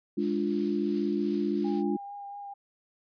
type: chord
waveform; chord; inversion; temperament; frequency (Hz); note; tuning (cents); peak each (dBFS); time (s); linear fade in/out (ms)
sine; D diminished; second; equal; 207.7 / 293.7 / 349.2; Ab3 / D4 / F4; 0 / 0 / 0; -30; 0.17-1.97; 10
type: noise with tremolo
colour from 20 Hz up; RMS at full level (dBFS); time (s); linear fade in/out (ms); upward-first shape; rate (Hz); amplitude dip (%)
blue; -42; 0.18-1.84; 50; triangle; 2.8; 40
type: tone with vibrato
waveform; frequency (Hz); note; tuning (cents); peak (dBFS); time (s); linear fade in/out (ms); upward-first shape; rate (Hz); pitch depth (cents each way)
sine; 807; G#5; -50; -38; 1.64-2.54; 10; triangle; 4.4; 17
effects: resampled to 11025 Hz